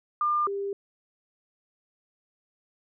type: tone pair in turn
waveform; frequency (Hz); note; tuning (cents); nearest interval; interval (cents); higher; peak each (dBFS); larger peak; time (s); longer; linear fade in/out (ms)
sine; 1200 / 398.4; D6 / G4; +37 / +28; octave + perfect fifth; 1909; first; -22 / -28; first; 0.21-0.47 / 0.47-0.73; neither; 2
effects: none